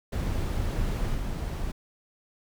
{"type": "noise with level steps", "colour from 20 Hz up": "brown", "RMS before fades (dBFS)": [-28, -31], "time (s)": [0.12, 1.72], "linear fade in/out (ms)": 10, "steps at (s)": 1.14, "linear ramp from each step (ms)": 20, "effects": []}